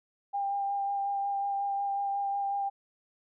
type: tone with vibrato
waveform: sine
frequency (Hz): 798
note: G5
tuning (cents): +31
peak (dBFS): -28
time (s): 0.33-2.7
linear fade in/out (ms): 20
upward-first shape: sine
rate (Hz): 5.5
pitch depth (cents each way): 14
effects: none